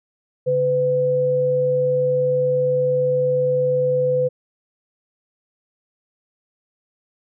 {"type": "tone pair together", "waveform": "sine", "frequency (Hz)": [141.5, 504.2], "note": ["C#3", "B4"], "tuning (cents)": [36, 36], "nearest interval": "octave + minor seventh", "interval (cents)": 2200, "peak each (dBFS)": [-26, -16], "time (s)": [0.46, 4.29], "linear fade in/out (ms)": 20, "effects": []}